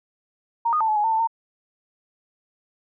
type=tone with pitch steps; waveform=sine; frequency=929 / 1232 / 888 / 859 / 835 / 900 / 886 / 913 Hz; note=A#5 / D#6 / A5 / A5 / G#5 / A5 / A5 / A#5; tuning=-6 / -17 / +16 / -42 / +9 / +39 / +12 / -36 cents; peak=-18 dBFS; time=0.65-1.274 s; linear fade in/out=10 ms; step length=78 ms; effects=none